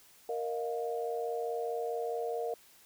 sine chord, Bb suspended fourth, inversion none, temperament equal with one note detuned, 466.2 / 622.3 / 707 Hz, Bb4 / Eb5 / F5, 0 / 0 / +21 cents, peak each -34 / -40 / -38 dBFS, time 0.29-2.54 s, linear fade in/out 2 ms, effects white hiss -60 dBFS RMS until 2.85 s

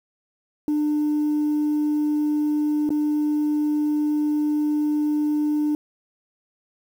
sine tone with dropouts, 299.3 Hz, D4, 33 cents sharp, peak -17 dBFS, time 0.68-5.75 s, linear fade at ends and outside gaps 1 ms, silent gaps 2.892-2.904 s, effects tanh soft clip ceiling -17 dBFS + 8-bit

